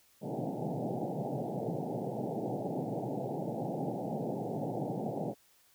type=band-pass noise; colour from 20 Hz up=pink; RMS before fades=-36 dBFS; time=0.21-5.35 s; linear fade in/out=50 ms; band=120 to 840 Hz; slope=96 dB/octave; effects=white hiss -66 dBFS RMS until 5.74 s